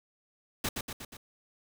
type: noise with echo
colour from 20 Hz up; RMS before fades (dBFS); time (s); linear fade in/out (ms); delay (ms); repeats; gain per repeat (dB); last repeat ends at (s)
pink; -31; 0.64-0.69; 5; 120; 4; -4; 1.17
effects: none